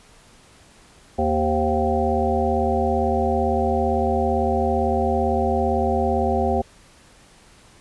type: harmonic tone with a mistuned harmonic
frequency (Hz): 77.78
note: D#2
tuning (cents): 0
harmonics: 1 / 3 / 5 / 7 / 9 / 10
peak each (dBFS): -25 / -25 / -25 / -25 / -25 / -25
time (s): 1.18-6.62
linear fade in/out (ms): 10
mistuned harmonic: 7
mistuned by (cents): -50
effects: pink hiss -51 dBFS RMS until 7.8 s + resampled to 24000 Hz